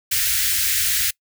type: band-stop noise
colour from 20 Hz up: white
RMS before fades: -20 dBFS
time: 0.11-1.11 s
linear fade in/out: 10 ms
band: 110 to 1500 Hz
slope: 48 dB/octave
effects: noise-tail reverb RT60 0.1 s tail -24 dB re dry